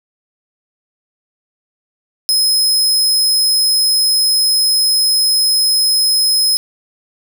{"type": "tone", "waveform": "sawtooth", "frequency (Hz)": 5120, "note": "D#8", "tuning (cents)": 49, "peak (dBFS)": -8, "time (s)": [2.29, 6.57], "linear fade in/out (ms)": 0, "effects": []}